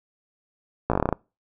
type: slowing click train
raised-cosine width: 1 ms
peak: -7 dBFS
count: 10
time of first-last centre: 0.9-1.127 s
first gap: 16 ms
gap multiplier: 1.11
effects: noise-tail reverb RT60 0.3 s tail -26 dB re dry